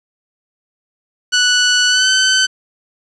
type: tone with pitch glide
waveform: 15% pulse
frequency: 1480 to 1525.1 Hz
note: F#6 to G6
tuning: 0 to -48 cents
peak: -4 dBFS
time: 1.32-2.47 s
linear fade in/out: 20 ms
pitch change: +52 cents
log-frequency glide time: 1.88-2.09 s
effects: resampled to 22050 Hz + 7-bit